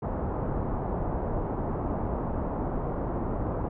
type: low-pass noise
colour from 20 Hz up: pink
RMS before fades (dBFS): -30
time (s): 0.02-3.69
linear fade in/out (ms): 10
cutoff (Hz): 1000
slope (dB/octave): 24
effects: none